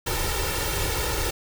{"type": "noise with comb filter", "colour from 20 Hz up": "pink", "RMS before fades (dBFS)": -26, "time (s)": [0.06, 1.31], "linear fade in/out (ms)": 10, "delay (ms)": 2.2, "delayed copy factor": 0.85, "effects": []}